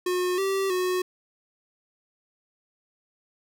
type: tone with pitch steps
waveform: square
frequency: 361.8 / 388.3 / 365.7 Hz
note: F#4 / G4 / F#4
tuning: -39 / -16 / -20 cents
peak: -24 dBFS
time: 0.06-1.02 s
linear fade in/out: 5 ms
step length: 320 ms
effects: none